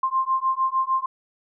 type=beating tone pair; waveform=sine; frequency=1050 / 1056.6 Hz; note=C6 / C6; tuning=+6 / +17 cents; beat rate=6.6 Hz; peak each=-23 dBFS; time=0.03-1.06 s; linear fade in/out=5 ms; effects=none